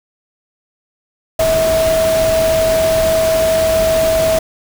sine tone in noise, 646 Hz, E5, 35 cents flat, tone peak -11 dBFS, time 1.39-4.39 s, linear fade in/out 5 ms, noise pink, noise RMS -21 dBFS, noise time 1.39-4.39 s, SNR +7 dB, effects none

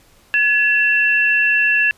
sine tone pair together, 1700 / 2694 Hz, G#6 / E7, +40 / +37 cents, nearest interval minor sixth, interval 797 cents, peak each -15 dBFS, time 0.34-1.91 s, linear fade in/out 0 ms, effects pink hiss -52 dBFS RMS until 1.97 s + resampled to 32000 Hz

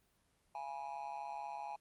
triangle tone with amplitude modulation, 830.6 Hz, G#5, in tune, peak -35 dBFS, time 0.55-1.76 s, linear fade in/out 2 ms, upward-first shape sine, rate 144 Hz, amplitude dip 100%, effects pink hiss -75 dBFS RMS until 1.8 s + Opus 24 kbps

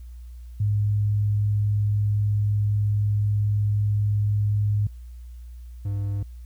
sine / triangle tone pair in turn, 103.83 / 100.58 Hz, G#2 / G2, 0 / +45 cents, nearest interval minor second, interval 55 cents, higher first, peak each -19 / -22 dBFS, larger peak first, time 0.6-4.87 / 5.85-6.23 s, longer first, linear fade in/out 5 ms, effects added 60 Hz sine -37 dBFS peak until 6.45 s + white hiss -64 dBFS RMS until 6.45 s

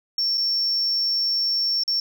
sine tone with dropouts, 5450 Hz, F8, 43 cents flat, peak -18 dBFS, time 0.18-2 s, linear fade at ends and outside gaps 2 ms, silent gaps 0.374-0.378 / 1.836-1.878 s, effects tanh soft clip ceiling -17 dBFS

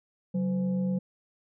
sine tone with frequency modulation, 186.4 Hz, F#3, 13 cents sharp, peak -25 dBFS, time 0.34-0.99 s, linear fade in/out 10 ms, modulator 324 Hz, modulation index 0.48, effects none

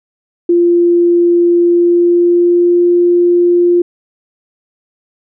sine tone with pitch glide, 346.2 to 350 Hz, F4 to F4, -15 to +4 cents, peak -6 dBFS, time 0.49-3.82 s, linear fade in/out 5 ms, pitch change +19 cents, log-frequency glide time 1.63-2.84 s, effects none

